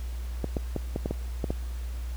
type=clicks; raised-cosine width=2 ms; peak=-15 dBFS; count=8; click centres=0.443 / 0.568 / 0.763 / 0.961 / 1.059 / 1.11 / 1.442 / 1.505 s; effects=added 60 Hz sine -31 dBFS peak until 2.16 s + pink hiss -50 dBFS RMS until 2.16 s